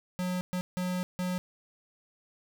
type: tone bursts at uneven times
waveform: square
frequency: 181.5 Hz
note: F#3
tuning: 33 cents flat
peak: -30 dBFS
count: 4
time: 0.19-0.41 / 0.53-0.61 / 0.77-1.03 / 1.19-1.38 s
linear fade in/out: 0 ms
effects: none